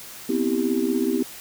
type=chord; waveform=sine; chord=C major seventh; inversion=third; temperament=just; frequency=245.3 / 261.6 / 327 / 392.4 Hz; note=B3 / C4 / E4 / G4; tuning=-12 / 0 / -14 / +2 cents; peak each=-25 dBFS; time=0.29-1.23 s; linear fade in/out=5 ms; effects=tanh soft clip ceiling -9 dBFS + white hiss -40 dBFS RMS until 1.4 s